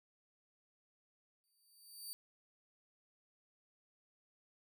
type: tone with exponential growth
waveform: 15% pulse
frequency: 4622 Hz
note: D8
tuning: 28 cents flat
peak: -36 dBFS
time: 1.44-2.13 s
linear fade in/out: 0 ms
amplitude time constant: 150 ms
effects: none